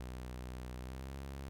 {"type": "tone with pitch glide", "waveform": "sawtooth", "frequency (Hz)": [62.5, 68.16], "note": ["B1", "C#2"], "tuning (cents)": [21, -29], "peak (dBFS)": -39, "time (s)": [0, 1.49], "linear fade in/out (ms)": 0, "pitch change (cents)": 150, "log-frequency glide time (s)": [0.8, 1.15], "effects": []}